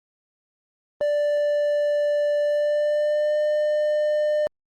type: tone with pitch glide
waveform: triangle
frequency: 587.3 to 601.7 Hz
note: D5 to D5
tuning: 0 to +42 cents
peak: -17 dBFS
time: 1.01-4.47 s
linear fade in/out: 0 ms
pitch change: +42 cents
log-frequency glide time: 2.4-3.36 s
effects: Opus 24 kbps